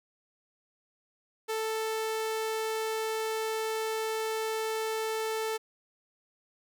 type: tone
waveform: sawtooth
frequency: 441 Hz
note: A4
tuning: 4 cents sharp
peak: -26 dBFS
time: 1.48-5.58 s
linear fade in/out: 20 ms
effects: none